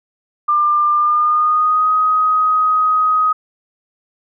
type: tone with pitch glide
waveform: sine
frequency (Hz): 1195 to 1256.6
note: D6 to D#6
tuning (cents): +30 to +17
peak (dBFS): -11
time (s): 0.48-3.33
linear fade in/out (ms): 10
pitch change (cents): +87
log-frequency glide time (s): 0.94-1.91
effects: none